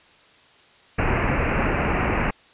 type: low-pass noise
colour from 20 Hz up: pink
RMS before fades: -22 dBFS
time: 0.98-2.31 s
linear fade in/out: 10 ms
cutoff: 2700 Hz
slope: 96 dB/octave
effects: white hiss -53 dBFS RMS until 2.53 s + resampled to 8000 Hz